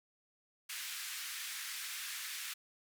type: band-pass noise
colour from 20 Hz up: pink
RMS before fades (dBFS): -43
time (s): 0.69-2.54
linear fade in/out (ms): 10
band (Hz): 1600 to 16000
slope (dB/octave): 24
effects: none